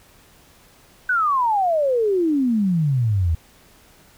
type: exponential sweep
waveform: sine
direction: down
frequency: 1527 to 77.78 Hz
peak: -16 dBFS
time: 1.09-3.35 s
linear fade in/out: 5 ms
effects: pink hiss -52 dBFS RMS until 4.17 s